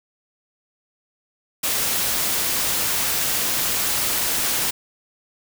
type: noise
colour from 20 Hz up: white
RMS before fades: -22 dBFS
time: 1.63-4.71 s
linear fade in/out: 10 ms
effects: none